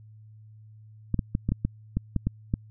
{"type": "clicks", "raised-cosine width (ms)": 5, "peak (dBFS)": -12, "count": 10, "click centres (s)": [1.143, 1.192, 1.351, 1.49, 1.52, 1.65, 1.97, 2.163, 2.27, 2.539], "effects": ["added 108 Hz sine -47 dBFS peak until 2.7 s"]}